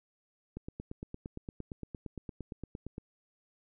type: click train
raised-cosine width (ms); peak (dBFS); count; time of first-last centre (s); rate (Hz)
3; -27; 22; 0.57-2.981; 8.71
effects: none